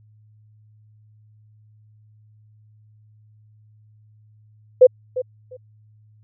sine tone with echo, 507 Hz, B4, 45 cents sharp, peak -5 dBFS, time 4.81-4.87 s, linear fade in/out 10 ms, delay 350 ms, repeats 2, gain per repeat -15 dB, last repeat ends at 5.57 s, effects added 107 Hz sine -50 dBFS peak until 6.23 s

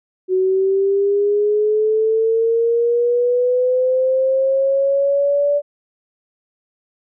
sine linear sweep, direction up, 370 to 581 Hz, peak -13 dBFS, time 0.28-5.62 s, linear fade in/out 50 ms, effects none

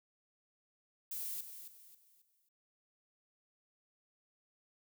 violet noise with echo, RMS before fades -41 dBFS, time 1.11-1.41 s, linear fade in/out 5 ms, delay 270 ms, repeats 4, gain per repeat -9 dB, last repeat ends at 2.49 s, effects none

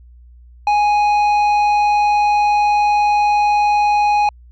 sine tone with tanh clipping, 830.6 Hz, G#5, in tune, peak -13 dBFS, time 0.67-4.29 s, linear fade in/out 2 ms, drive 9 dB, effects added 60 Hz sine -40 dBFS peak until 4.51 s

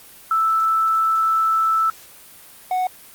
sine / triangle tone pair in turn, 1318.5 / 737.9 Hz, E6 / F#5, 0 / -5 cents, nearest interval minor seventh, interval 1005 cents, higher first, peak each -15 / -16 dBFS, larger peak first, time 0.31-1.9 / 2.71-2.87 s, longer first, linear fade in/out 2 ms, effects white hiss -44 dBFS RMS until 3.14 s + Opus 32 kbps

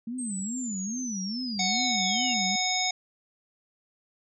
sine tone with vibrato, 219.4 Hz, A3, 5 cents flat, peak -31 dBFS, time 0.07-2.56 s, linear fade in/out 5 ms, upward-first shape sine, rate 2.4 Hz, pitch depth 270 cents each way
sine linear sweep, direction down, 8420 to 2719 Hz, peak -34 dBFS, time 0.18-2.34 s, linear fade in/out 10 ms
harmonic tone, 740 Hz, F#5, in tune, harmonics 1 / 3 / 5 / 7 / 9, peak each -31 / -31 / -31 / -31 / -31 dBFS, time 1.59-2.91 s, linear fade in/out 5 ms
effects none

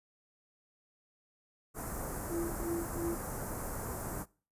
pink band-stop noise, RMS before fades -39 dBFS, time 1.74-4.26 s, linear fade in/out 50 ms, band 1500 to 7400 Hz, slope 24 dB/octave
sine tone with tremolo, 338.5 Hz, E4, 46 cents sharp, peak -32 dBFS, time 2.3-3.15 s, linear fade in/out 10 ms, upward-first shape sine, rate 2.9 Hz, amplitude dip 90%
effects noise-tail reverb RT60 0.4 s tail -23 dB re dry + resampled to 32000 Hz

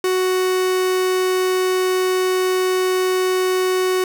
45% pulse tone, 370.7 Hz, F#4, 3 cents sharp, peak -16 dBFS, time 0.04-4.04 s, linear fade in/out 2 ms, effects none

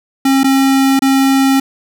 square tone with dropouts, 269.7 Hz, C#4, 47 cents flat, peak -9 dBFS, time 0.25-1.6 s, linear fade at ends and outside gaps 5 ms, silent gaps 0.434-0.442 / 0.993-1.02 s, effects none

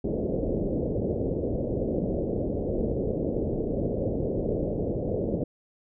white low-pass noise, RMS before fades -28 dBFS, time 0.04-5.44 s, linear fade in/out 5 ms, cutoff 560 Hz, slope 48 dB/octave, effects none

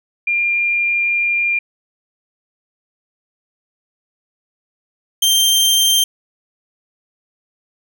sine / sawtooth tone pair in turn, 2398 / 3156 Hz, D7 / G7, +36 / +11 cents, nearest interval perfect fourth, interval 475 cents, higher second, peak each -14 / -8 dBFS, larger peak second, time 0.27-1.59 / 5.22-6.04 s, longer first, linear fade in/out 5 ms, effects none

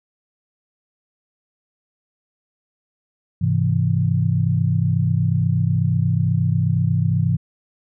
sine chord, Ab augmented, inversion none, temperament equal with one note detuned, 102.57 / 130.81 / 164.81 Hz, Ab2 / C3 / E3, -21 / 0 / 0 cents, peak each -20 dBFS, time 3.41-7.37 s, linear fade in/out 10 ms, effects none

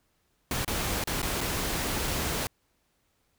pink noise with dropouts, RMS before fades -30 dBFS, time 0.51-2.47 s, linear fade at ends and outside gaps 1 ms, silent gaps 0.647-0.678 / 1.039-1.073 / 1.218-1.228 / 1.407-1.412 s, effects pink hiss -72 dBFS RMS until 3.38 s

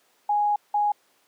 sine tone bursts at uneven times, 829 Hz, G#5, 3 cents flat, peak -19 dBFS, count 2, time 0.29-0.56 / 0.74-0.92 s, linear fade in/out 5 ms, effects pink hiss -63 dBFS RMS until 1.27 s + high-pass 400 Hz 12 dB/octave

